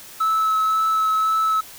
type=tone with vibrato; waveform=triangle; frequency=1300 Hz; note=E6; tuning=24 cents flat; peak=-14 dBFS; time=0.2-1.61 s; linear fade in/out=10 ms; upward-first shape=sine; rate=1.9 Hz; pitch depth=11 cents each way; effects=tanh soft clip ceiling -11 dBFS + white hiss -41 dBFS RMS until 1.78 s